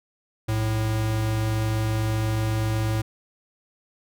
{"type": "tone pair together", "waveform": "square", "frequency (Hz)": [61.68, 109.8], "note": ["B1", "A2"], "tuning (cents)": [-2, -3], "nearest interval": "minor seventh", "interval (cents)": 999, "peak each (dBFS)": [-33, -23], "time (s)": [0.48, 3.02], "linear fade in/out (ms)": 10, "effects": []}